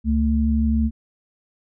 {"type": "tone pair together", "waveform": "sine", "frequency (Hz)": [70.3, 223.2], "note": ["C#2", "A3"], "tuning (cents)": [25, 25], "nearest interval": "octave + minor sixth", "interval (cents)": 2000, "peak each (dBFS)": -19, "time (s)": [0.04, 0.91], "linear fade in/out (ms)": 50, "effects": []}